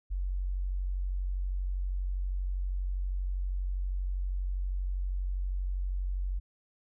sine tone, 46.25 Hz, F#1, in tune, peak -29 dBFS, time 0.1-6.4 s, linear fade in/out 20 ms, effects none

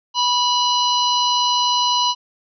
harmonic tone with a mistuned harmonic, 981 Hz, B5, 12 cents flat, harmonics 1 / 3 / 4 / 5 / 6, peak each -18 / -21 / -22 / -28 / -29 dBFS, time 0.14-2.15 s, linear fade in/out 50 ms, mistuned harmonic 4, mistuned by +57 cents, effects none

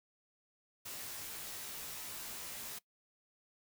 white noise with comb filter, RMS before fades -45 dBFS, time 0.85-2.79 s, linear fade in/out 10 ms, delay 16 ms, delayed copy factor -0.8, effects noise-tail reverb RT60 0.1 s tail -20 dB re dry

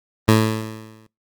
15% pulse tone with exponential decay, 110 Hz, A2, in tune, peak -3 dBFS, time 0.28-1.07 s, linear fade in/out 5 ms, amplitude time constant 170 ms, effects noise-tail reverb RT60 0.2 s tail -23 dB re dry + Opus 32 kbps

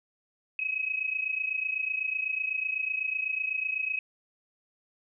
sine tone pair together, 2529 / 2557 Hz, D#7 / D#7, +28 / +47 cents, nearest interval unison, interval 19 cents, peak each -32 / -30 dBFS, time 0.59-3.99 s, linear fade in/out 2 ms, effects none

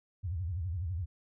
sine tone with vibrato, 87.31 Hz, F2, in tune, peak -32 dBFS, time 0.23-1.06 s, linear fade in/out 20 ms, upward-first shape sine, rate 12 Hz, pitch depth 210 cents each way, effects none

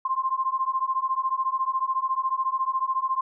sine beating tone pair, 1046.5 / 1060.5 Hz, C6 / C6, 0 / +23 cents, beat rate 14 Hz, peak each -26 dBFS, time 0.05-3.21 s, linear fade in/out 5 ms, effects none

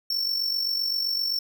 square tone with amplitude modulation, 5430 Hz, F8, 50 cents flat, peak -22 dBFS, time 0.1-1.39 s, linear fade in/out 5 ms, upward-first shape sine, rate 47.7 Hz, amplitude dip 55%, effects none

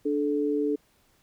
sine tone pair together, 293.7 / 433.8 Hz, D4 / A4, 0 / -25 cents, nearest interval perfect fifth, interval 675 cents, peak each -26 dBFS, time 0.05-0.76 s, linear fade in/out 10 ms, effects pink hiss -65 dBFS RMS until 1.22 s

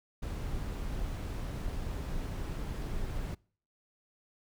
brown noise, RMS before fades -36 dBFS, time 0.22-3.35 s, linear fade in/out 10 ms, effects noise-tail reverb RT60 0.5 s tail -26 dB re dry

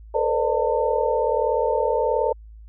sine tone cluster, 438.6 / 480 / 519 / 596 / 898 Hz, A4 / B4 / C5 / D5 / A5, -6 / -49 / -14 / +25 / +35 cents, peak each -25 dBFS, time 0.14-2.33 s, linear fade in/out 10 ms, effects added 54 Hz sine -40 dBFS peak until 2.68 s

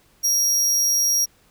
40% pulse tone, 5650 Hz, F8, 19 cents sharp, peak -16 dBFS, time 0.23-1.26 s, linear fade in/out 20 ms, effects pink hiss -58 dBFS RMS until 1.5 s

